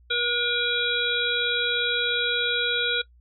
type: harmonic tone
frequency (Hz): 479.8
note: A#4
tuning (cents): +50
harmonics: 1 / 3 / 5 / 7 / 8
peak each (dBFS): -31 / -26 / -31 / -27 / -28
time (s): 0.1-3.02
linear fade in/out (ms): 10
effects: noise-tail reverb RT60 0.1 s tail -20 dB re dry + added 60 Hz sine -52 dBFS peak until 3.2 s